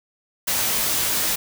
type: noise with comb filter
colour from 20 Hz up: white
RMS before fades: -22 dBFS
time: 0.47-1.36 s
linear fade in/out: 10 ms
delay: 19 ms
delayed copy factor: +0.7
effects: none